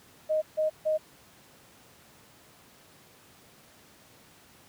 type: tone bursts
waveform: sine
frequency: 622.3 Hz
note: D#5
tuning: in tune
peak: -23 dBFS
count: 3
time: 0.29-0.98 s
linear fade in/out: 20 ms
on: 130 ms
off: 150 ms
effects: pink hiss -56 dBFS RMS until 4.68 s + high-pass 100 Hz 12 dB/octave